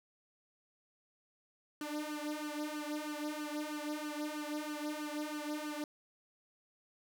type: tone with flanger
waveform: sawtooth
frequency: 300 Hz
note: D4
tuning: 37 cents sharp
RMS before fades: -40 dBFS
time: 1.81-5.84 s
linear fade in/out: 2 ms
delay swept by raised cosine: 0.66 to 3.16 ms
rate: 3.1 Hz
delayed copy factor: +0.8
effects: none